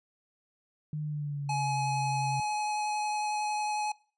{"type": "tone with pitch glide", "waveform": "sine", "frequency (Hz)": [151.5, 134.97], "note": ["D#3", "C#3"], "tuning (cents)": [-46, -46], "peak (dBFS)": -31, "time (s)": [0.93, 2.4], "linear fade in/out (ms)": 2, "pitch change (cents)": -200, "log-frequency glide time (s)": [1.03, 1.77]}
{"type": "tone with vibrato", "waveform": "square", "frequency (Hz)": 844, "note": "G#5", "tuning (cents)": 28, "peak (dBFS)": -30, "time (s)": [1.49, 3.92], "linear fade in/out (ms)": 5, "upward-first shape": "sine", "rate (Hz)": 11, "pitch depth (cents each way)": 9}
{"effects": ["noise-tail reverb RT60 0.4 s tail -22 dB re dry", "resampled to 22050 Hz"]}